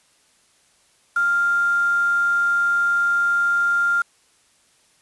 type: tone with quantisation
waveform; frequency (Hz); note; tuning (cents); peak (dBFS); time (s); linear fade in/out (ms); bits
sine; 1396.9; F6; 0; -16; 1.16-4.02; 5; 6
effects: white hiss -59 dBFS RMS until 5.01 s + resampled to 24000 Hz